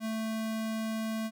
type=tone; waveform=square; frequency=221.2 Hz; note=A3; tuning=9 cents sharp; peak=-32 dBFS; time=0-1.31 s; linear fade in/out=50 ms; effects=none